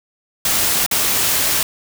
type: noise with dropouts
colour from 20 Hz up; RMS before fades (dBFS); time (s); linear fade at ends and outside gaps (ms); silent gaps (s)
white; -17; 0.45-1.63; 2; 0.863-0.912
effects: none